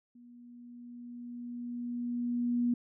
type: tone with level ramp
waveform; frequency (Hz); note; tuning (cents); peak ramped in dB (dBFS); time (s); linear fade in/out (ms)
sine; 241.2; B3; -41; -52 to -25; 0.15-2.74; 5
effects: none